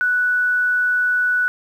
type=tone; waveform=sine; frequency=1480 Hz; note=F#6; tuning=in tune; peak=-15 dBFS; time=0.01-1.48 s; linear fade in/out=0 ms; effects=8-bit